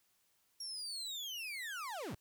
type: linear sweep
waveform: 35% pulse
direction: down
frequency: 5620 to 61 Hz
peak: -39 dBFS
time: 0.6-2.15 s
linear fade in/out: 5 ms
effects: white hiss -75 dBFS RMS until 2.2 s